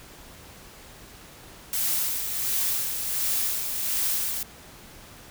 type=noise with tremolo; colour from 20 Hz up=blue; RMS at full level=-25 dBFS; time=1.73-4.43 s; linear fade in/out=2 ms; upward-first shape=sine; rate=1.4 Hz; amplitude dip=45%; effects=pink hiss -47 dBFS RMS until 5.3 s